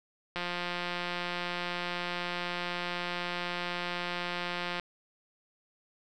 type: click train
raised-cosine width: 0.3 ms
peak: -18 dBFS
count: 782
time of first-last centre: 0.36-4.798 s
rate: 176 Hz
effects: none